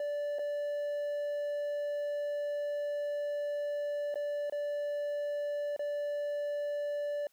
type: tone with dropouts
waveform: triangle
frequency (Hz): 583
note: D5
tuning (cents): -13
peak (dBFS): -30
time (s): 0-7.27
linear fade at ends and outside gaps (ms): 2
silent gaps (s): 0.386-0.392 / 4.143-4.156 / 4.498-4.523 / 5.764-5.793
effects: white hiss -71 dBFS RMS until 7.32 s